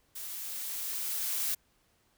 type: noise with level ramp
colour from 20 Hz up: blue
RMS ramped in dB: -41 to -31 dBFS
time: 0.15-1.55 s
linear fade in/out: 10 ms
effects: pink hiss -70 dBFS RMS until 2.17 s